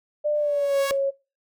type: tone with pitch glide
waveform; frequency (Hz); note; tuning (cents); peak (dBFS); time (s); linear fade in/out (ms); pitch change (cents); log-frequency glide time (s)
sine; 596 to 549.7; D5 to C#5; +25 to -15; -20; 0.24-1.11; 20; -140; 0.39-0.81
type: tone with exponential growth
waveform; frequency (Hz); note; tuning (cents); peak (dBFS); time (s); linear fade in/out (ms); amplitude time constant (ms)
sawtooth; 554.4; C#5; 0; -16; 0.35-0.91; 0; 120
effects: noise-tail reverb RT60 0.3 s tail -23 dB re dry